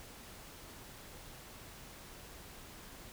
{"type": "silence", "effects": ["pink hiss -52 dBFS RMS until 3.12 s"]}